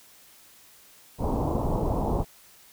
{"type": "low-pass noise", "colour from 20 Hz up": "pink", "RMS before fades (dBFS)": -26, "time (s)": [1.18, 2.25], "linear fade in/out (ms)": 50, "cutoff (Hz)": 1000, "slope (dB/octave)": 48, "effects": ["white hiss -54 dBFS RMS until 2.72 s"]}